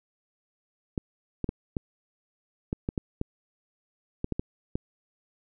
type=clicks; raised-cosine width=3 ms; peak=-15 dBFS; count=12; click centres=0.978 / 1.443 / 1.491 / 1.768 / 2.729 / 2.889 / 2.978 / 3.214 / 4.244 / 4.323 / 4.395 / 4.755 s; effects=none